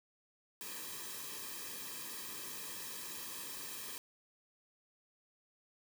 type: noise with comb filter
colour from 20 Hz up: white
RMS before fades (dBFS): -45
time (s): 0.61-3.98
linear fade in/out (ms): 0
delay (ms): 1.4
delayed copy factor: -0.85
effects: none